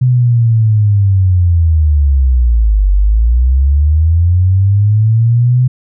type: linear two-way sweep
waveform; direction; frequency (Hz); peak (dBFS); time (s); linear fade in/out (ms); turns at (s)
sine; down then up; 127.9 to 47 to 127.9; -6; 0.01-5.68; 10; 2.91
effects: none